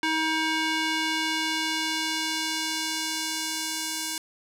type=tone with band-pass filter sweep; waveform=square; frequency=317.5 Hz; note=D#4; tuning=35 cents sharp; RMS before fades=-28 dBFS; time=0.03-4.18 s; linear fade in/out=2 ms; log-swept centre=2200 to 7900 Hz; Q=0.82; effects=none